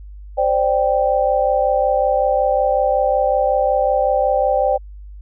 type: chord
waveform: sine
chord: C suspended second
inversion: none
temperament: just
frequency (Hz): 523.3 / 588.7 / 784.9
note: C5 / D5 / G5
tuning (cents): 0 / +4 / +2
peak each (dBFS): -18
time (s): 0.37-4.78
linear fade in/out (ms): 20
effects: added 50 Hz sine -33 dBFS peak until 5.21 s